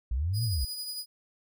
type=linear two-way sweep; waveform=sine; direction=up then down; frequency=53.7 to 120 to 55.9 Hz; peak=-26 dBFS; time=0.11-0.65 s; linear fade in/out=5 ms; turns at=0.44 s
type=tone with tremolo; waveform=sawtooth; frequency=4940 Hz; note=D#8; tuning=13 cents flat; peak=-30 dBFS; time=0.33-1.06 s; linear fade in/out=50 ms; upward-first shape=triangle; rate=11 Hz; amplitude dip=45%
effects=none